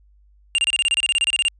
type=tone bursts; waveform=square; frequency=2794 Hz; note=F7; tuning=in tune; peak=-16 dBFS; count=16; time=0.55-1.483 s; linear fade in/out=0 ms; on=33 ms; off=27 ms; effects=added 50 Hz sine -51 dBFS peak until 1.59 s + resampled to 22050 Hz